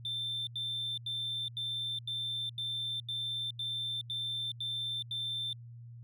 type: tone bursts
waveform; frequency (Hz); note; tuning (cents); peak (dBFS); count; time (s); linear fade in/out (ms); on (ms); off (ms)
triangle; 3561; A7; +20; -31; 11; 0.05-5.53; 2; 420; 86
effects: tanh soft clip ceiling -30 dBFS + added 118 Hz sine -46 dBFS peak until 6.03 s